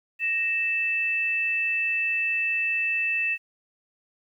sine tone pair together, 1864.7 / 2640 Hz, A#6 / E7, 0 / +2 cents, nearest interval tritone, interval 602 cents, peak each -31 / -23 dBFS, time 0.19-3.38 s, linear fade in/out 50 ms, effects 10-bit

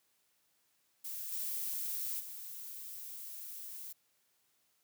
violet noise with level steps, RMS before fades -42 / -38 / -46 dBFS, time 1.04-3.93 s, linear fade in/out 10 ms, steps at 1.31 / 2.19 s, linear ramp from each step 20 ms, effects white hiss -75 dBFS RMS until 4.83 s + high-pass 80 Hz 12 dB/octave

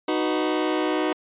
sawtooth chord, B major, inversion first, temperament just, 308.7 / 370.4 / 493.9 Hz, D#4 / F#4 / B4, -14 / +2 / 0 cents, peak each -20 / -22 / -25 dBFS, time 0.08-1.13 s, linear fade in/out 5 ms, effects resampled to 8000 Hz

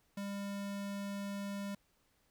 square tone, 200 Hz, G3, 35 cents sharp, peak -39 dBFS, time 0.17-1.75 s, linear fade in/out 5 ms, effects pink hiss -74 dBFS RMS until 2.3 s

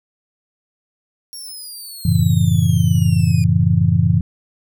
15% pulse exponential sweep, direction down, 5588 to 2430 Hz, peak -25 dBFS, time 1.33-3.44 s, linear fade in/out 0 ms
sine chord, F# minor seventh, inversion none, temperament just, 92.5 / 111 / 138.75 / 166.5 Hz, F#2 / A2 / C#3 / E3, 0 / +16 / +2 / +18 cents, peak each -17 / -17 / -18 / -16 dBFS, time 2.05-4.21 s, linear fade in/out 5 ms
effects none

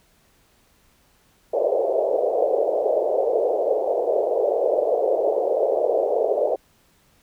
pink band-pass noise, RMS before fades -21 dBFS, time 1.53-6.56 s, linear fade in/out 10 ms, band 430 to 660 Hz, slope 48 dB/octave, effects pink hiss -60 dBFS RMS until 7.22 s

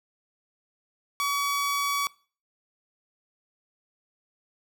sawtooth tone, 1135 Hz, C#6, 41 cents sharp, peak -21 dBFS, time 1.2-2.07 s, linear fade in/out 0 ms, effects noise-tail reverb RT60 0.4 s tail -22 dB re dry

